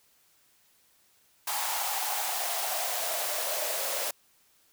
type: noise with high-pass filter sweep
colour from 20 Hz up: white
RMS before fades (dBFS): -31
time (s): 1.47-4.11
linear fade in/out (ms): 5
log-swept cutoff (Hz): 860 to 550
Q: 5.7
effects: white hiss -65 dBFS RMS until 4.72 s